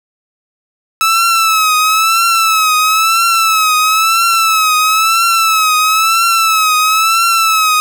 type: tone with vibrato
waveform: sawtooth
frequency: 1305 Hz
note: E6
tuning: 18 cents flat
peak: -5 dBFS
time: 1.01-7.8 s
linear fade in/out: 0 ms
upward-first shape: triangle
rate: 1 Hz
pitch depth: 81 cents each way
effects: none